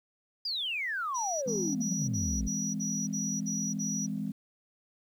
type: exponential sweep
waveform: sine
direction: down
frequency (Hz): 4978 to 52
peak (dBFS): -30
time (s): 0.45-2.48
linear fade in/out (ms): 5
type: tone bursts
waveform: sine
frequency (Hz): 5830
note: F#8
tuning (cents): -26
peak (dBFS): -32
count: 9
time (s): 1.14-4.068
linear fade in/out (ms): 20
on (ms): 280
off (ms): 51
type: chord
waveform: sine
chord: E augmented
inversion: none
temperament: just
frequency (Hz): 164.81 / 206 / 257.5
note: E3 / G#3 / B#3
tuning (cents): 0 / -14 / -28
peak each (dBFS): -37 / -33 / -37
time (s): 1.46-4.32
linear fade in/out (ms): 10
effects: tanh soft clip ceiling -22 dBFS + 10-bit